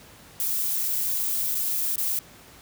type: noise with dropouts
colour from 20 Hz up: violet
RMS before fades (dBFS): -26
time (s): 0.4-2.19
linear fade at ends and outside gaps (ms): 1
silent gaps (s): 1.546-1.551 / 1.959-1.98
effects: pink hiss -49 dBFS RMS until 2.61 s + high-pass 60 Hz 12 dB/octave